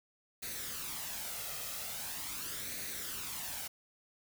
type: noise with flanger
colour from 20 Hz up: white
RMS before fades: -41 dBFS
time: 0.42-3.68 s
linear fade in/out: 10 ms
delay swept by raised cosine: 0.47 to 1.57 ms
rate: 0.42 Hz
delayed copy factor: +0.55
effects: none